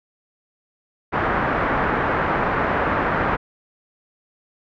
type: low-pass noise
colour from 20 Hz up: white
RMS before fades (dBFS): -21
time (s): 1.12-3.37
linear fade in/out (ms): 20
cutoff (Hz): 1600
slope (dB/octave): 24
effects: none